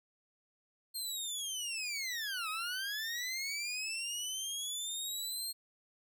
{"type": "linear two-way sweep", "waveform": "20% pulse", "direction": "down then up", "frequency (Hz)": [4236, 1244.5, 4236], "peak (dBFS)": -31, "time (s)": [0.94, 5.53], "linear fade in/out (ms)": 20, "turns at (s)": 2.49, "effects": []}